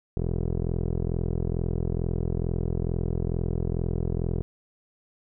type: tone with low-pass filter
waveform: 15% pulse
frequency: 42.26 Hz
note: E1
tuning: 44 cents sharp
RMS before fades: -27 dBFS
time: 0.17-4.42 s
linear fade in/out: 0 ms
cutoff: 400 Hz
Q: 1.5
effects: none